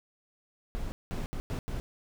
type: noise bursts at uneven times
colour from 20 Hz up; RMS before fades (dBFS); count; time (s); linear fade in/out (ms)
brown; -34; 5; 0.75-0.92 / 1.11-1.26 / 1.33-1.4 / 1.5-1.59 / 1.68-1.8; 0
effects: none